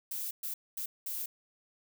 violet noise bursts at uneven times, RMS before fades -37 dBFS, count 4, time 0.11-0.31 / 0.43-0.54 / 0.77-0.86 / 1.06-1.26 s, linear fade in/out 5 ms, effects none

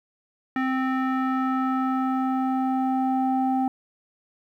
square tone with low-pass filter sweep, 261.2 Hz, C4, 3 cents flat, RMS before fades -24 dBFS, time 0.56-3.68 s, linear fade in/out 2 ms, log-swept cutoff 1800 to 740 Hz, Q 2.9, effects 10-bit

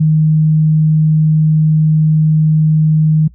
sine tone, 155.56 Hz, D#3, in tune, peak -7 dBFS, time 0-3.28 s, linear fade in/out 10 ms, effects noise-tail reverb RT60 0.1 s tail -23 dB re dry + added 60 Hz sine -38 dBFS peak until 3.34 s

